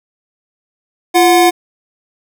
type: tone pair together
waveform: square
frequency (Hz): 344.5 / 730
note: F4 / F#5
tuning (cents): -24 / -24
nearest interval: octave + minor second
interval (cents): 1300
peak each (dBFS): -10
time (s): 1.14-1.51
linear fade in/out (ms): 20
effects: none